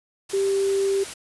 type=tone in noise; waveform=sine; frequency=392 Hz; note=G4; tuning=in tune; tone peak=-19 dBFS; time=0.33-1.04 s; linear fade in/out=10 ms; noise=white; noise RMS=-35 dBFS; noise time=0.29-1.14 s; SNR=+13 dB; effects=resampled to 24000 Hz